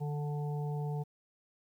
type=harmonic tone with a mistuned harmonic; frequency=146.83 Hz; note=D3; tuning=in tune; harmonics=1 / 3 / 5 / 6; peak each=-33 / -43 / -47 / -49 dBFS; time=0-1.04 s; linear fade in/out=20 ms; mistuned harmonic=1; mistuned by=+17 cents; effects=11-bit